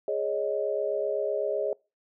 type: chord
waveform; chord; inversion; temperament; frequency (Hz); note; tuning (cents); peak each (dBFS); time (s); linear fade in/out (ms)
sine; Ab suspended fourth; none; equal; 415.3 / 554.4 / 622.3; Ab4 / Db5 / Eb5; 0 / 0 / 0; -30; 0.08-1.73; 2
effects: noise-tail reverb RT60 0.3 s tail -26 dB re dry